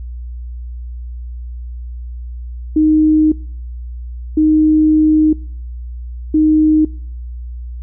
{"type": "tone bursts at uneven times", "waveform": "sine", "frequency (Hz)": 309.5, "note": "D#4", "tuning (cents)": -9, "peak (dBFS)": -8, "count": 3, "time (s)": [[2.76, 3.32], [4.37, 5.33], [6.34, 6.85]], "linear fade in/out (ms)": 5, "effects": ["noise-tail reverb RT60 0.6 s tail -25 dB re dry", "added 60 Hz sine -24 dBFS peak until 7.82 s"]}